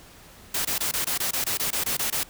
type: noise bursts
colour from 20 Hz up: white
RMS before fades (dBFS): -26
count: 13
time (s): 0.54-2.234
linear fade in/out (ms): 5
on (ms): 110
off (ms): 22
effects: pink hiss -49 dBFS RMS until 2.29 s